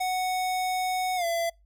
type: tone with pitch glide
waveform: square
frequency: 740 to 674.7 Hz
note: F#5 to E5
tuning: 0 to +40 cents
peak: -26 dBFS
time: 0-1.5 s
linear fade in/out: 10 ms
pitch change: -160 cents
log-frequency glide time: 1.16-1.25 s
effects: noise-tail reverb RT60 0.2 s tail -25 dB re dry + added 50 Hz sine -57 dBFS peak until 1.65 s